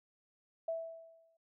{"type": "tone with exponential decay", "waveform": "sine", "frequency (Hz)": 657, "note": "E5", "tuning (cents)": -6, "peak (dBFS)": -32, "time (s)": [0.68, 1.37], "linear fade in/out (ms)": 5, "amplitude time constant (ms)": 150, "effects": []}